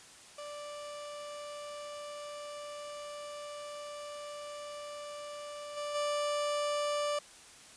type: tone with level steps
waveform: 30% pulse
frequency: 587 Hz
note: D5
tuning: 1 cent flat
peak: -39 / -33 / -28 dBFS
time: 0.38-7.19 s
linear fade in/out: 5 ms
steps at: 5.76 / 5.94 s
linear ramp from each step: 20 ms
effects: white hiss -54 dBFS RMS until 7.76 s + resampled to 22050 Hz